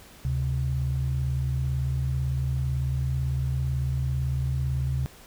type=tone pair together; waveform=sine; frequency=72.84 / 130.81 Hz; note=D2 / C3; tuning=-14 / 0 cents; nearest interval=minor seventh; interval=1014 cents; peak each=-27 / -25 dBFS; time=0.25-5.06 s; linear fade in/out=0 ms; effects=tanh soft clip ceiling -16 dBFS + pink hiss -50 dBFS RMS until 5.26 s